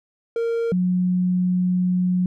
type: tone pair in turn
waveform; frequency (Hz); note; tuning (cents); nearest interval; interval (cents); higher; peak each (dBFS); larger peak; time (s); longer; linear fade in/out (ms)
triangle / sine; 462.7 / 181.3; A#4 / F#3; -13 / -35; octave + major third; 1622; first; -18 / -17; second; 0.36-0.72 / 0.72-2.26; second; 2
effects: none